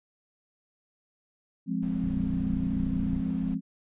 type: chord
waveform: sine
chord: F minor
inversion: none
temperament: equal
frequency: 174.61 / 207.7 / 261.6 Hz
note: F3 / Ab3 / C4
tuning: 0 / 0 / 0 cents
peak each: -31 dBFS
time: 1.66-3.61 s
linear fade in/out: 50 ms
type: noise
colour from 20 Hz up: brown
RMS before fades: -42 dBFS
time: 1.82-3.55 s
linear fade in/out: 10 ms
type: click train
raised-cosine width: 5 ms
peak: -22 dBFS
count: 36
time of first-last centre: 2.04-3.199 s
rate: 30.2 Hz
effects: resampled to 8000 Hz